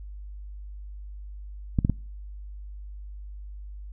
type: clicks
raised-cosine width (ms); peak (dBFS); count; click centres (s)
5; -9; 3; 1.788 / 1.849 / 1.897
effects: noise-tail reverb RT60 0.4 s tail -25 dB re dry + added 50 Hz sine -37 dBFS peak until 3.92 s